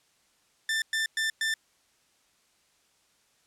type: tone bursts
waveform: sawtooth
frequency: 1780 Hz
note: A6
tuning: 20 cents sharp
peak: -22 dBFS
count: 4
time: 0.69-1.54 s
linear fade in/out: 2 ms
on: 130 ms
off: 110 ms
effects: white hiss -67 dBFS RMS until 3.46 s + low-pass 9000 Hz 12 dB/octave